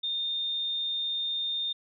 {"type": "tone", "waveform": "sine", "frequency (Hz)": 3638, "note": "A#7", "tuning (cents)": -43, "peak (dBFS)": -28, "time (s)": [0.03, 1.73], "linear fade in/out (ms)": 10, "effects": []}